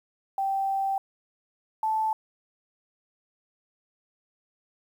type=tone pair in turn; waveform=sine; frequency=780 / 875.5 Hz; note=G5 / A5; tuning=-9 / -9 cents; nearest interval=major second; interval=200 cents; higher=second; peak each=-24 / -23 dBFS; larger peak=second; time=0.38-0.98 / 1.83-2.13 s; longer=first; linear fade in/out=2 ms; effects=9-bit